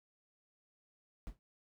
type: noise with exponential decay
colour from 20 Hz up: brown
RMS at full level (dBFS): -40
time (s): 1.27-1.39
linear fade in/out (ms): 0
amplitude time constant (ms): 26
effects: none